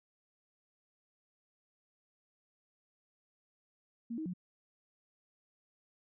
sine tone with pitch steps, 232.7 / 315.8 / 180.2 Hz, A#3 / D#4 / F#3, -3 / +26 / -45 cents, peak -36 dBFS, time 4.1-4.337 s, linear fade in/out 10 ms, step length 79 ms, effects none

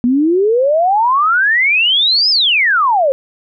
sine exponential two-way sweep, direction up then down, 235.3 to 5274 to 515 Hz, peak -9 dBFS, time 0.04-3.12 s, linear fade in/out 0 ms, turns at 2.3 s, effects none

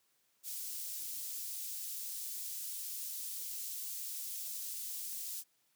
white high-pass noise, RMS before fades -42 dBFS, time 0.43-5.44 s, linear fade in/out 50 ms, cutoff 5500 Hz, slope 12 dB/octave, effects white hiss -75 dBFS RMS until 5.75 s + high-pass 100 Hz 12 dB/octave

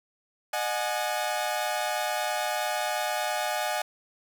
sawtooth tone cluster, 610 / 733 / 842 Hz, D#5 / F#5 / G#5, -34 / -16 / +24 cents, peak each -28 / -27 / -28 dBFS, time 0.53-3.82 s, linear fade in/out 5 ms, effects none

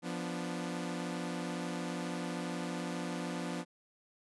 sawtooth chord, B diminished, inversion second, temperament equal, 174.61 / 246.9 / 293.7 Hz, F3 / B3 / D4, 0 / 0 / 0 cents, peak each -35 / -37 / -38 dBFS, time 0.02-3.65 s, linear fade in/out 50 ms, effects resampled to 24000 Hz

